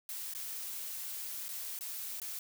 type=noise with dropouts; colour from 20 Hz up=blue; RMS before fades=-41 dBFS; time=0.09-2.39 s; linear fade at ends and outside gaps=1 ms; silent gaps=0.337-0.349 / 1.483-1.489 / 1.79-1.809 / 2.2-2.217 s; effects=none